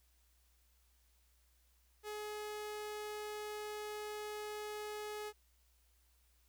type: tone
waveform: sawtooth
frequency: 421.8 Hz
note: G#4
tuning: 27 cents sharp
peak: -38 dBFS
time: 2.03-5.33 s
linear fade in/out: 50 ms
effects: added 60 Hz sine -70 dBFS peak until 6.48 s + white hiss -75 dBFS RMS until 6.48 s